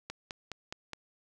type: click train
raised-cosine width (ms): 0.2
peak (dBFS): -21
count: 5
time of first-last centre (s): 0.1-0.933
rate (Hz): 4.8
effects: none